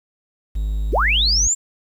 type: tone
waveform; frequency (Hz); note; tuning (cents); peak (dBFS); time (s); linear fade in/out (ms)
triangle; 51.91; G#1; 0; -17; 0.55-1.48; 10
type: linear sweep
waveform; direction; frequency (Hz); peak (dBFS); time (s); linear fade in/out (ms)
sine; up; 216.2 to 7500; -15; 0.92-1.55; 20
effects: 8-bit